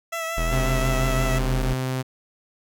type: tone with vibrato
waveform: 15% pulse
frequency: 659.3 Hz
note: E5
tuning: in tune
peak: -20 dBFS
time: 0.12-1.39 s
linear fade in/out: 10 ms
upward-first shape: triangle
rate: 5.6 Hz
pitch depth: 31 cents each way
type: tone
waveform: square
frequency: 41.45 Hz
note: E1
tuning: 10 cents sharp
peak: -23 dBFS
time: 0.37-1.74 s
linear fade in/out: 10 ms
type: tone with pitch glide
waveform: sawtooth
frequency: 130.81 to 129.68 Hz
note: C3 to C3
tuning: 0 to -15 cents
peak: -20 dBFS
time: 0.51-2.03 s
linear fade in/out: 20 ms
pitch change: -15 cents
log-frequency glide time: 1.12-1.62 s
effects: none